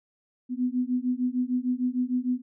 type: beating tone pair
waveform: sine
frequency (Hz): 246.9 / 253.5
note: B3 / B3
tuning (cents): 0 / +45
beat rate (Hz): 6.6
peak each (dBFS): -27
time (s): 0.49-2.42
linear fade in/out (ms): 50
effects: none